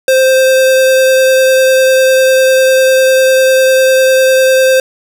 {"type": "tone with vibrato", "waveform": "square", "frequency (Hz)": 523.3, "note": "C5", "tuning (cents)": 0, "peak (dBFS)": -6, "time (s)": [0.08, 4.8], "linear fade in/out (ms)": 2, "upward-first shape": "sine", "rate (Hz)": 10, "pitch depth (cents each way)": 9, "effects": []}